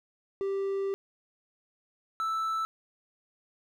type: tone pair in turn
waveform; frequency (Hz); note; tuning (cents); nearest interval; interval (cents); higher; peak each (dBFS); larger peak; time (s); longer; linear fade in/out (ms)
triangle; 392 / 1318.5; G4 / E6; 0 / 0; octave + major sixth; 2100; second; -26; neither; 0.41-0.94 / 2.2-2.65; first; 0
effects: none